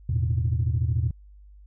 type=chord; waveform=sine; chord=E suspended fourth; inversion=none; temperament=equal; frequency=82.41 / 110 / 123.47 Hz; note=E2 / A2 / B2; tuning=0 / 0 / 0 cents; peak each=-24 / -25 / -25 dBFS; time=0.09-1.11 s; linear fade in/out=5 ms; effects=tanh soft clip ceiling -15 dBFS + added 50 Hz sine -46 dBFS peak until 1.66 s